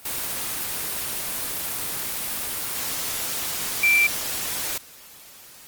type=tone in noise; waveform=sine; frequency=2349 Hz; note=D7; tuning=in tune; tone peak=-15 dBFS; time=3.83-4.07 s; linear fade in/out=5 ms; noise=white; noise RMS=-28 dBFS; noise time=0.05-4.78 s; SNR=+10 dB; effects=white hiss -46 dBFS RMS until 5.67 s + Opus 24 kbps